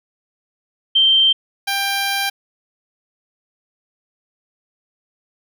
sine / 10% pulse tone pair in turn, 3136 / 792.2 Hz, G7 / G5, 0 / +18 cents, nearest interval 2 octaves, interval 2382 cents, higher first, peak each -10 dBFS, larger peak neither, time 0.95-1.33 / 1.67-2.3 s, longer second, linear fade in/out 10 ms, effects none

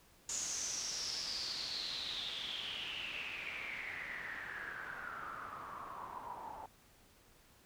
white noise with low-pass filter sweep, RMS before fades -43 dBFS, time 0.29-6.66 s, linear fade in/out 2 ms, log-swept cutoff 6900 to 850 Hz, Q 8, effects pink hiss -65 dBFS RMS until 7.65 s

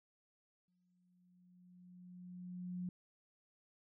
sine tone with exponential growth, 179.8 Hz, F#3, 49 cents flat, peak -38 dBFS, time 0.68-2.89 s, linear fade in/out 2 ms, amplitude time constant 480 ms, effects none

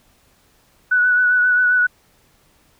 sine tone with vibrato, 1480 Hz, F#6, in tune, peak -12 dBFS, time 0.91-1.87 s, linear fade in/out 10 ms, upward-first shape triangle, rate 7.5 Hz, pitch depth 29 cents each way, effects pink hiss -57 dBFS RMS until 2.79 s

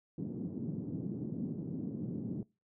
white band-pass noise, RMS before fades -39 dBFS, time 0.18-2.43 s, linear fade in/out 2 ms, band 130 to 280 Hz, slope 24 dB/octave, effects noise-tail reverb RT60 0.3 s tail -25 dB re dry

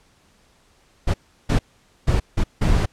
brown noise bursts at uneven times, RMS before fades -17 dBFS, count 5, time 1.07-1.14 / 1.49-1.59 / 2.07-2.2 / 2.37-2.44 / 2.61-2.86 s, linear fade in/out 10 ms, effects pink hiss -58 dBFS RMS until 2.92 s + low-pass 9000 Hz 12 dB/octave

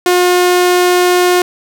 sawtooth tone, 358.5 Hz, F4, 45 cents sharp, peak -4 dBFS, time 0.06-1.42 s, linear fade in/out 2 ms, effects none

